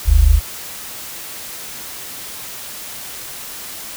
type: tone pair together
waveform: sine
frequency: 45.44 / 72.6 Hz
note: F#1 / D2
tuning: -31 / -19 cents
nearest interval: minor sixth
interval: 812 cents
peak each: -10 dBFS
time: 0.05-0.41 s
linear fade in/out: 50 ms
effects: white hiss -31 dBFS RMS until 3.96 s